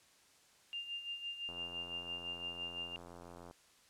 sine tone with tremolo, 2800 Hz, F7, 4 cents sharp, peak -38 dBFS, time 0.73-2.96 s, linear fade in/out 0 ms, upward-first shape sine, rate 5.9 Hz, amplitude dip 65%
click train, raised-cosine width 1 ms, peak -38 dBFS, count 176, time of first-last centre 1.49-3.511 s, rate 86.6 Hz
effects white hiss -66 dBFS RMS until 3.89 s + low-pass 9000 Hz 12 dB/octave

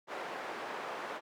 white band-pass noise, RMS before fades -41 dBFS, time 0.07-1.21 s, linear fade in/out 50 ms, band 380 to 1200 Hz, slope 12 dB/octave, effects none

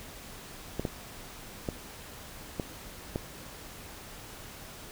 clicks, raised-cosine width 2 ms, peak -17 dBFS, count 5, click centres 0.796 / 0.852 / 1.688 / 2.598 / 3.159 s, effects pink hiss -46 dBFS RMS until 4.91 s

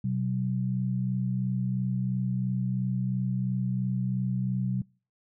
sine tone pair together, 126.3 / 189.24 Hz, B2 / F#3, +39 / +39 cents, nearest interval perfect fifth, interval 700 cents, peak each -28 / -29 dBFS, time 0.04-4.82 s, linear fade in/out 5 ms, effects noise-tail reverb RT60 0.4 s tail -26 dB re dry

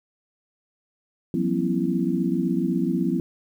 sine tone cluster, 173.3 / 189.4 / 241.5 / 268.9 / 333 Hz, F3 / F#3 / B3 / C4 / E4, -13 / +41 / -39 / +47 / +18 cents, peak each -27 dBFS, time 1.34-3.2 s, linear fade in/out 2 ms, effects 9-bit

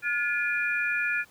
sine tone cluster, 1431 / 1719 / 2419 Hz, F6 / A6 / D#7, +42 / -41 / -49 cents, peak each -29 dBFS, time 0.02-1.25 s, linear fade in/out 50 ms, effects pink hiss -57 dBFS RMS until 1.3 s + high-pass 100 Hz 12 dB/octave

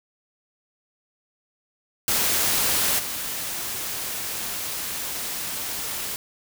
white noise with level steps, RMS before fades -22 / -30 dBFS, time 2.08-6.16 s, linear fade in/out 0 ms, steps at 2.98 s, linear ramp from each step 20 ms, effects none

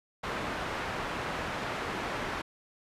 white low-pass noise, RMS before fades -35 dBFS, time 0.23-2.42 s, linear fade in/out 10 ms, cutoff 1600 Hz, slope 12 dB/octave, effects resampled to 32000 Hz

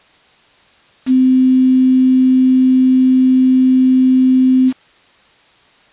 sine tone with quantisation, 258.1 Hz, C4, 23 cents flat, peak -7 dBFS, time 1.06-4.73 s, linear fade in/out 50 ms, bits 5, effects white hiss -49 dBFS RMS until 5.92 s + resampled to 8000 Hz

